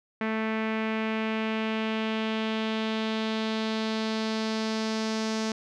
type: tone with low-pass filter sweep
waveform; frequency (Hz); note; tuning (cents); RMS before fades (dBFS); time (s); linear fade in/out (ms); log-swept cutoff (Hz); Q
sawtooth; 220; A3; 0; -29; 0.21-5.52; 2; 2100 to 5700; 2.3
effects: none